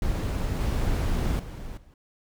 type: noise with level steps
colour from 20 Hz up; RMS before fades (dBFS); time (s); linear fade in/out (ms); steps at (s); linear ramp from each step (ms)
brown; -27 / -25 / -37 / -53; 0.02-1.94; 2; 0.6 / 1.39 / 1.77; 5
effects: none